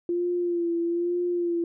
sine tone with vibrato, 345.5 Hz, F4, 19 cents flat, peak -23 dBFS, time 0.09-1.64 s, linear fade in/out 2 ms, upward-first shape sine, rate 1.1 Hz, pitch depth 37 cents each way, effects none

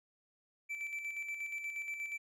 triangle tone with tremolo, 2326 Hz, D7, 17 cents flat, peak -35 dBFS, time 0.69-2.18 s, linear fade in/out 20 ms, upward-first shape square, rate 8.4 Hz, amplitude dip 45%, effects none

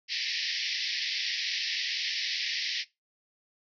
white band-pass noise, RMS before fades -32 dBFS, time 0.08-2.85 s, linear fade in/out 50 ms, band 1800 to 5500 Hz, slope 96 dB/octave, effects noise-tail reverb RT60 0.2 s tail -19 dB re dry

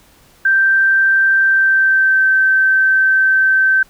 sine tone with pitch glide, 1568 to 1548.2 Hz, G6 to G6, 0 to -22 cents, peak -9 dBFS, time 0.45-3.83 s, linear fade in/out 5 ms, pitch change -22 cents, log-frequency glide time 1.44-2.27 s, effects pink hiss -49 dBFS RMS until 3.89 s

